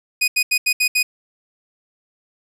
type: tone bursts at uneven times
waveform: sawtooth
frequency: 2489 Hz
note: D#7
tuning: in tune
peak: -11 dBFS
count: 6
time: 0.21-0.28 / 0.36-0.43 / 0.51-0.58 / 0.66-0.73 / 0.8-0.88 / 0.95-1.03 s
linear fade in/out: 10 ms
effects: resampled to 32000 Hz + 8-bit